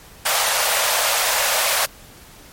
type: high-pass noise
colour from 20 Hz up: pink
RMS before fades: -19 dBFS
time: 0.25-1.86 s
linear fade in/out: 10 ms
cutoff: 530 Hz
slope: 48 dB/octave
effects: pink hiss -44 dBFS RMS until 2.52 s + MP3 64 kbps